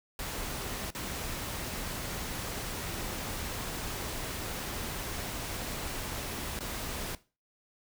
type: noise with dropouts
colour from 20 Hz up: pink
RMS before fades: -37 dBFS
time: 0.19-7.15 s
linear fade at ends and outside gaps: 2 ms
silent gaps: 0.905-0.949 / 6.591-6.606 s
effects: noise-tail reverb RT60 0.3 s tail -17 dB re dry